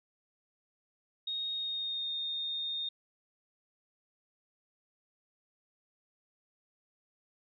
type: tone with pitch glide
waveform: sine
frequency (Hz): 3729 to 3673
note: A#7 to A#7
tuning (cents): 0 to -26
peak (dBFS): -33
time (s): 1.27-2.89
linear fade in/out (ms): 5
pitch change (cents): -26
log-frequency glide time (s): 1.52-2.11
effects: none